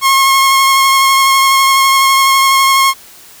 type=tone with vibrato; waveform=sawtooth; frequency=1081 Hz; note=C#6; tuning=44 cents flat; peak=-3 dBFS; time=0.01-2.94 s; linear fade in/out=50 ms; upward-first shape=triangle; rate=12 Hz; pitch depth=18 cents each way; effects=white hiss -38 dBFS RMS until 3.4 s